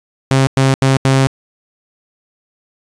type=tone bursts at uneven times; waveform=sawtooth; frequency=133.9 Hz; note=C3; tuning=40 cents sharp; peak=-5 dBFS; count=4; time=0.31-0.47 / 0.57-0.74 / 0.82-0.97 / 1.05-1.27 s; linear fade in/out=0 ms; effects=resampled to 22050 Hz + 7-bit